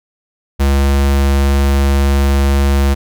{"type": "tone", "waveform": "square", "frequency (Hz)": 69.3, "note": "C#2", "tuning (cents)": 0, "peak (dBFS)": -10, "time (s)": [0.59, 2.95], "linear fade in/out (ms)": 20, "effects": []}